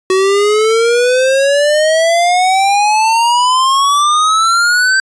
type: exponential sweep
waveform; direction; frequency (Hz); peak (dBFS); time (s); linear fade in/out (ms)
square; up; 372.8 to 1565; -9; 0.1-5; 2
effects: resampled to 22050 Hz